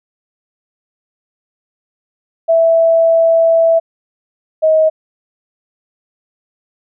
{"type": "tone pair in turn", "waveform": "sine", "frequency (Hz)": [659.3, 631.4], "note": ["E5", "D#5"], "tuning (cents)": [0, 25], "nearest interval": "minor second", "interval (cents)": 75, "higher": "first", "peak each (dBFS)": -7, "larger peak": "neither", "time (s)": [[2.48, 3.8], [4.62, 4.9]], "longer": "first", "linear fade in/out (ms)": 20, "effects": []}